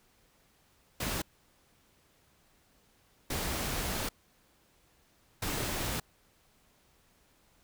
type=noise bursts at uneven times; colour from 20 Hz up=pink; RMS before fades=-34 dBFS; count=3; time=1-1.22 / 3.3-4.09 / 5.42-6 s; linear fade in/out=5 ms; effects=pink hiss -67 dBFS RMS until 7.63 s